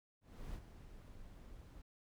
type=noise with ADSR envelope; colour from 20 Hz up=brown; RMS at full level=-45 dBFS; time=0.21-1.82 s; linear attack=330 ms; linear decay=60 ms; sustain=-10 dB; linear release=6 ms; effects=none